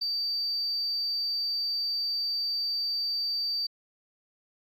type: tone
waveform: sine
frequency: 4635 Hz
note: D8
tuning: 24 cents flat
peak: -26 dBFS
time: 0.01-3.67 s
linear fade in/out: 10 ms
effects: tanh soft clip ceiling -23 dBFS + AAC 64 kbps